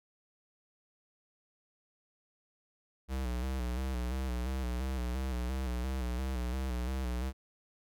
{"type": "tone with vibrato", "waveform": "square", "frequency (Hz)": 63.2, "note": "B1", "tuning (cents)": 41, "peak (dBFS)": -33, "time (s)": [3.08, 7.33], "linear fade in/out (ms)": 50, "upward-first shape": "square", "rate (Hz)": 2.9, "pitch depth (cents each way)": 64, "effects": []}